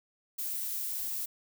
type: noise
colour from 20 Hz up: violet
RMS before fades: -35 dBFS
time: 0.38-1.26 s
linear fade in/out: 10 ms
effects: none